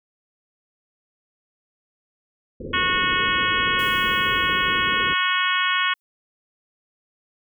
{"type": "low-pass noise", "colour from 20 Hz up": "white", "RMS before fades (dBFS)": -33, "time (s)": [2.6, 5.14], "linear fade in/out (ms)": 5, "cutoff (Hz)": 530, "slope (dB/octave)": 96}
{"type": "harmonic tone", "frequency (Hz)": 366.2, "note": "F#4", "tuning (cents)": -18, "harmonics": [3, 4, 5, 6, 7, 8, 9], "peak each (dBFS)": [-24, -25, -26, -27, -29, -28, -28], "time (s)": [2.73, 5.94], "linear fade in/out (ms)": 10}
{"type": "noise with exponential decay", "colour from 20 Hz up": "blue", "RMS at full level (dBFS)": -40, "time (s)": [3.79, 6], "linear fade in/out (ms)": 0, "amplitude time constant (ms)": 480}
{"effects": []}